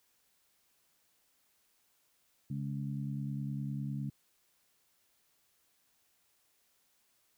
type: harmonic tone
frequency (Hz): 69.9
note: C#2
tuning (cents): +15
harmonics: 2 / 3 / 4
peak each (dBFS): -36 / -40 / -46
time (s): 2.5-4.1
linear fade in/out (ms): 5
effects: white hiss -73 dBFS RMS until 7.37 s